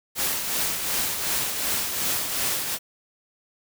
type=noise with tremolo; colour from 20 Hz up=white; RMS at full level=-24 dBFS; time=0.15-2.79 s; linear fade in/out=50 ms; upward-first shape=triangle; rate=2.7 Hz; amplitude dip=50%; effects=none